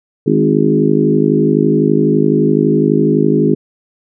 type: harmonic tone with a mistuned harmonic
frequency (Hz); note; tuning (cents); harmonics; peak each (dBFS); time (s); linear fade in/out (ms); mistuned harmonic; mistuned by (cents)
51.91; G#1; 0; 3 / 4 / 5 / 6 / 7 / 8; -16 / -16 / -16 / -16 / -16 / -16; 0.26-3.55; 10; 5; +20
effects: none